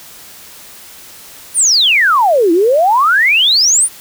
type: exponential two-way sweep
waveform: sine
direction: down then up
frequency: 10000 to 321 to 10000 Hz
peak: -7 dBFS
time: 1.54-3.89 s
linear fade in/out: 50 ms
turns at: 2.52 s
effects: white hiss -36 dBFS RMS until 4 s